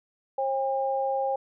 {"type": "tone pair together", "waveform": "sine", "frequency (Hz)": [537.6, 805], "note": ["C5", "G5"], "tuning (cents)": [47, 46], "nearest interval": "perfect fifth", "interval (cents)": 699, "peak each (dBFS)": -27, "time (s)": [0.38, 1.36], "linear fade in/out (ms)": 5, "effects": []}